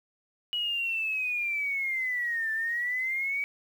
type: linear two-way sweep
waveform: sine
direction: down then up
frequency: 2926 to 1760 to 2278 Hz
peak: -27 dBFS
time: 0.53-3.44 s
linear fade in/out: 0 ms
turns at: 2.52 s
effects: 9-bit